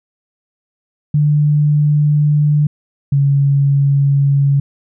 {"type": "tone pair in turn", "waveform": "sine", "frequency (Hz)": [148.4, 140.07], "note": ["D3", "C#3"], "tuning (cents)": [18, 18], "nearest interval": "minor second", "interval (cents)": 100, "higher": "first", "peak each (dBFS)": -9, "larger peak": "neither", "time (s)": [[1.14, 2.67], [3.12, 4.6]], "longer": "first", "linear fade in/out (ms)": 5, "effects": []}